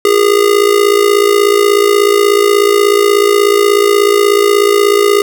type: tone with amplitude modulation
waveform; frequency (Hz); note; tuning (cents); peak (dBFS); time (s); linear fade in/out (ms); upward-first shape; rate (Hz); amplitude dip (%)
square; 408.2; G#4; -30; -4; 0.05-5.22; 2; sine; 56.5; 75
effects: none